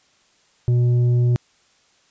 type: tone with tanh clipping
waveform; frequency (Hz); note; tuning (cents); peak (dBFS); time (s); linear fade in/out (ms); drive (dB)
triangle; 121.7; B2; -25; -15; 0.68-1.36; 0; 10
effects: white hiss -59 dBFS RMS until 2.1 s + resampled to 16000 Hz